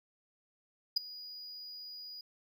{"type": "tone with ADSR envelope", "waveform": "triangle", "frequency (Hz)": 4908, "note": "D#8", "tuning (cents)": -25, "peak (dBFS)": -21, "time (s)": [0.96, 2.21], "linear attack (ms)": 11, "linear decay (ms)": 8, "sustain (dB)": -22, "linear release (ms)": 3, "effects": ["tanh soft clip ceiling -18 dBFS"]}